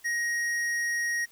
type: tone with hard clipping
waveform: sine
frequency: 1881 Hz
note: A#6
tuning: 15 cents sharp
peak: -28 dBFS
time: 0.04-1.26 s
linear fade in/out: 20 ms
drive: 11 dB
effects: white hiss -58 dBFS RMS until 1.31 s